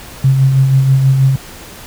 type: tone with tremolo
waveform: sine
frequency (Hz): 134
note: C3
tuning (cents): +42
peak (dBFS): -5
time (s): 0.24-1.36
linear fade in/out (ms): 5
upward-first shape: sine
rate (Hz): 6.2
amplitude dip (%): 40
effects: pink hiss -33 dBFS RMS until 1.86 s